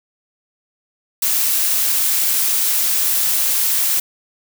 blue noise, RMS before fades -17 dBFS, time 1.22-4 s, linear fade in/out 5 ms, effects none

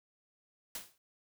white noise with exponential decay, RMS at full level -38 dBFS, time 0.75-0.98 s, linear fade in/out 2 ms, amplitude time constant 48 ms, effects none

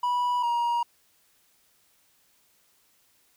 triangle tone pair in turn, 979 / 948.4 Hz, B5 / A#5, -15 / +30 cents, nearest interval minor second, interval 55 cents, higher first, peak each -21 dBFS, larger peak neither, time 0.03-0.43 / 0.43-0.83 s, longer neither, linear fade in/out 5 ms, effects white hiss -65 dBFS RMS until 3.36 s

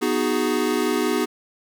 square chord, G# minor seventh, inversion first, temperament equal, 246.9 / 311.1 / 370 / 415.3 Hz, B3 / D#4 / F#4 / G#4, 0 / 0 / 0 / 0 cents, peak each -26 dBFS, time 0.01-1.26 s, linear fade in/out 20 ms, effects none

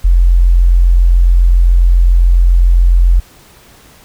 sine tone, 43.65 Hz, F1, in tune, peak -4 dBFS, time 0.04-3.2 s, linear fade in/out 10 ms, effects pink hiss -42 dBFS RMS until 4.04 s

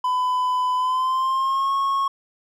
triangle tone with pitch glide, 1004 to 1094.9 Hz, B5 to C#6, +28 to -22 cents, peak -17 dBFS, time 0.04-2.08 s, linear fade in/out 5 ms, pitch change +150 cents, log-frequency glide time 0.75-1.73 s, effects none

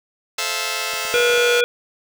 5% pulse chord, F major seventh, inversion first, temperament just, 436.5 / 523.8 / 654.8 / 698.5 Hz, A4 / C5 / E5 / F5, -14 / +2 / -12 / 0 cents, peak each -17 dBFS, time 0.38-1.61 s, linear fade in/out 5 ms
clicks, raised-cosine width 1 ms, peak -25 dBFS, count 7, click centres 0.936 / 1.052 / 1.161 / 1.202 / 1.302 / 1.337 / 1.378 s
harmonic tone, 482.4 Hz, B4, 41 cents flat, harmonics 1 / 3 / 5 / 7, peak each -16 / -21 / -23 / -24 dBFS, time 1.14-1.64 s, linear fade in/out 0 ms
effects none

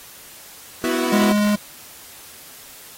sawtooth chord, B suspended fourth, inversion none, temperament equal, 246.9 / 329.6 / 370 Hz, B3 / E4 / F#4, 0 / 0 / 0 cents, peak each -20 dBFS, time 0.84-1.32 s, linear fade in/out 0 ms
square tone, 207.7 Hz, G#3, in tune, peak -16 dBFS, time 1.12-1.56 s, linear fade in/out 10 ms
effects white hiss -42 dBFS RMS until 2.97 s + AAC 48 kbps

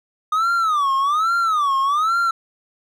triangle tone with vibrato, 1221 Hz, D#6, 33 cents flat, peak -14 dBFS, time 0.32-2.31 s, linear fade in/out 5 ms, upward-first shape sine, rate 1.2 Hz, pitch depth 220 cents each way, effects none

